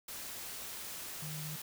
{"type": "tone in noise", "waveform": "sine", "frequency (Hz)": 153.9, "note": "D#3", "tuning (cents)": -19, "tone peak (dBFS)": -41, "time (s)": [1.22, 1.56], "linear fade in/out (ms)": 5, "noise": "white", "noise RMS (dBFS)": -44, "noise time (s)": [0.08, 1.62], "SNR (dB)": 0, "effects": []}